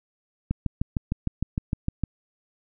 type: click train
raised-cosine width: 5 ms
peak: -12 dBFS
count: 11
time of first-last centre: 0.51-2.037 s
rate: 6.55 Hz
effects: none